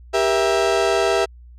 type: chord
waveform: 35% pulse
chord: E diminished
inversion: first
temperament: just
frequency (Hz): 395.6 / 474.7 / 659.3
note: G4 / Bb4 / E5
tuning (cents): +16 / +31 / 0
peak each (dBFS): -18 / -21 / -18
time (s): 0.13-1.26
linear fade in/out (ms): 20
effects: added 60 Hz sine -40 dBFS peak until 1.58 s + low-pass 7000 Hz 12 dB/octave